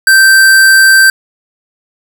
square tone, 1561 Hz, G6, 8 cents flat, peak -3 dBFS, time 0.07-1.1 s, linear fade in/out 2 ms, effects none

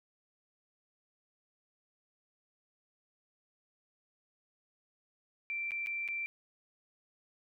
sine tone with dropouts, 2349 Hz, D7, in tune, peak -34 dBFS, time 5.5-6.26 s, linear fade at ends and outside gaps 0 ms, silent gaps 5.708-5.718 / 5.862-5.87 / 6.078-6.086 s, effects none

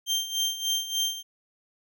30% pulse tone with tremolo, 3160 Hz, G7, 13 cents sharp, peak -20 dBFS, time 0.06-1.23 s, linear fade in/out 50 ms, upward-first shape sine, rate 3.4 Hz, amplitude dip 75%, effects none

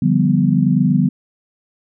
sine chord, G dominant seventh, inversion second, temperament equal, 146.83 / 174.61 / 196 / 246.9 Hz, D3 / F3 / G3 / B3, 0 / 0 / 0 / 0 cents, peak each -17 dBFS, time 0.02-1.09 s, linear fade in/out 5 ms, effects none

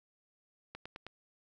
click train, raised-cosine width 0.3 ms, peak -28 dBFS, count 4, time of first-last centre 0.75-1.066 s, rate 9.48 Hz, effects none

